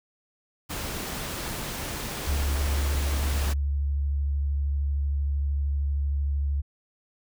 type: noise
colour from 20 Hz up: pink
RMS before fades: -33 dBFS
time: 0.69-3.54 s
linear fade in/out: 20 ms
type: tone with vibrato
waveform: sine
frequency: 70.7 Hz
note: C#2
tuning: 35 cents sharp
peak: -23 dBFS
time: 2.27-6.62 s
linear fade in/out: 20 ms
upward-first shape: sine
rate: 13 Hz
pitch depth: 20 cents each way
effects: none